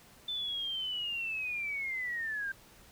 sine linear sweep, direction down, 3544 to 1568 Hz, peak -33 dBFS, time 0.28-2.52 s, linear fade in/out 5 ms, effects pink hiss -58 dBFS RMS until 2.91 s

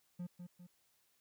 triangle tone with echo, 176.9 Hz, F3, 23 cents sharp, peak -38 dBFS, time 0.19-0.27 s, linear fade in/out 10 ms, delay 200 ms, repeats 2, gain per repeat -6 dB, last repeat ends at 0.67 s, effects white hiss -75 dBFS RMS until 1.2 s

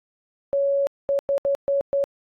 sine tone bursts at uneven times, 558 Hz, C#5, 11 cents sharp, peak -18 dBFS, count 6, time 0.53-0.87 / 1.09-1.19 / 1.29-1.38 / 1.45-1.55 / 1.68-1.81 / 1.93-2.04 s, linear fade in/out 0 ms, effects AAC 64 kbps

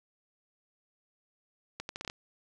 accelerating click train, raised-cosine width 0.2 ms, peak -20 dBFS, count 7, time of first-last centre 1.8-2.099 s, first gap 91 ms, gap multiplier 0.75, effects none

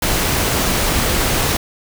pink noise, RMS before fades -17 dBFS, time 0.02-1.57 s, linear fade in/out 5 ms, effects none

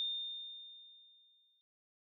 sine tone with exponential decay, 3631 Hz, A#7, 46 cents flat, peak -33 dBFS, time 0-1.61 s, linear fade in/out 0 ms, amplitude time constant 350 ms, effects none

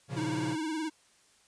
45% pulse chord, Bb minor, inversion none, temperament equal with one note detuned, 118.99 / 138.59 / 174.61 Hz, Bb2 / Db3 / F3, +36 / 0 / 0 cents, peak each -39 / -37 / -41 dBFS, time 0.08-0.57 s, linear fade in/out 50 ms
square tone with vibrato, 314.8 Hz, D#4, 20 cents sharp, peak -32 dBFS, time 0.16-0.9 s, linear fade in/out 20 ms, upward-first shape triangle, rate 19 Hz, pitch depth 78 cents each way
effects white hiss -64 dBFS RMS until 1.47 s + resampled to 22050 Hz

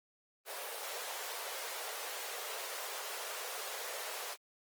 pink high-pass noise, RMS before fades -42 dBFS, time 0.45-4.37 s, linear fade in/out 50 ms, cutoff 430 Hz, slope 48 dB/octave, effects Opus 24 kbps

